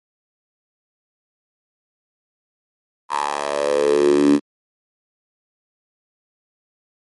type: tone with high-pass filter sweep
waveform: 10% pulse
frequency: 72.3 Hz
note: D2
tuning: 27 cents flat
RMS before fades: -17 dBFS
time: 3.09-4.4 s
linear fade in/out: 50 ms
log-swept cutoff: 980 to 260 Hz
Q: 6.8
effects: MP3 48 kbps